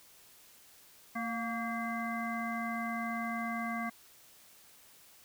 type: harmonic tone with a mistuned harmonic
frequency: 228.6 Hz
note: A#3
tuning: 34 cents flat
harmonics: 1 / 3 / 5 / 7 / 9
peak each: -37 / -40 / -40 / -44 / -41 dBFS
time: 1.15-3.9 s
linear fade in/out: 10 ms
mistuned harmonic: 3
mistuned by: +50 cents
effects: white hiss -59 dBFS RMS until 5.24 s